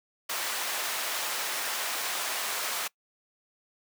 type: high-pass noise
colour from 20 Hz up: pink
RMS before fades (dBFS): -32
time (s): 0.29-2.88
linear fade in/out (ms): 10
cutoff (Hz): 840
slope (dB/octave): 12
effects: noise-tail reverb RT60 0.1 s tail -23 dB re dry